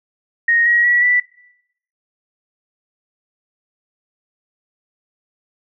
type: tone with pitch steps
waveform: sine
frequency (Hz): 1866 / 1899.7 / 1934 / 1969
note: A#6 / A#6 / B6 / B6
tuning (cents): +1 / +32 / -37 / -6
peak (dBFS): -11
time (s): 0.48-1.2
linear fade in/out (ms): 5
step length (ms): 180
effects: noise-tail reverb RT60 0.8 s tail -22 dB re dry